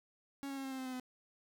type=tone with pitch steps; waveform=45% pulse; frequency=277.2 / 273.7 / 270.2 / 266.8 / 263.5 / 260.1 / 256.9 / 253.6 Hz; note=C#4 / C#4 / C#4 / C4 / C4 / C4 / C4 / B3; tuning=0 / -22 / -44 / +34 / +12 / -10 / -32 / +46 cents; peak=-40 dBFS; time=0.43-0.998 s; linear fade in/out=0 ms; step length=71 ms; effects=none